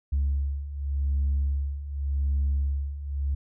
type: beating tone pair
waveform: sine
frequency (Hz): 69.3 / 70.17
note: C#2 / C#2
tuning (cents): 0 / +22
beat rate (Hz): 0.87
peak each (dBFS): -28 / -24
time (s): 0.12-3.35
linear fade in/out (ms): 10
effects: tanh soft clip ceiling -19 dBFS